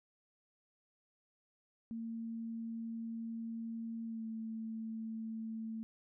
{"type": "tone with pitch glide", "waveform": "sine", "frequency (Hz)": [227.8, 223], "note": ["A#3", "A3"], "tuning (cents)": [-40, 23], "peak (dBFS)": -39, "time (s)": [1.91, 5.83], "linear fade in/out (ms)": 0, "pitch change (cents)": -37, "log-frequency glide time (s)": [4.05, 4.25], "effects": []}